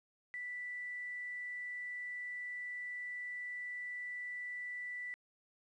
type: tone with quantisation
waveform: sine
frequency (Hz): 1972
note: B6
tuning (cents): -3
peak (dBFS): -40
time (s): 0.34-5.14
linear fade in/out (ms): 0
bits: 11
effects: resampled to 22050 Hz